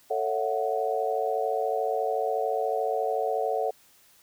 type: chord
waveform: sine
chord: F# minor seventh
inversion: first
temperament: just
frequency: 444 / 555 / 666 / 740 Hz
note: A4 / C#5 / E5 / F#5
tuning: +16 / +2 / +18 / 0 cents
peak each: -29 / -31 / -32 / -29 dBFS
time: 0.1-3.71 s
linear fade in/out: 10 ms
effects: white hiss -59 dBFS RMS until 4.22 s